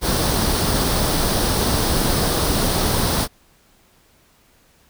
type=noise with comb filter; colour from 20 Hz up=pink; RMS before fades=-19 dBFS; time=0.01-3.28 s; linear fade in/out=50 ms; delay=0.21 ms; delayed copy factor=+0.5; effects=pink hiss -56 dBFS RMS until 4.89 s